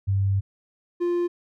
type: tone pair in turn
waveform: sine / triangle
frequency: 98 / 349.2 Hz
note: G2 / F4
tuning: 0 / 0 cents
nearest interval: octave + minor seventh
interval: 2200 cents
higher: second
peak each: -19 dBFS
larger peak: neither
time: 0.07-0.41 / 1-1.28 s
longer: first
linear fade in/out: 20 ms
effects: none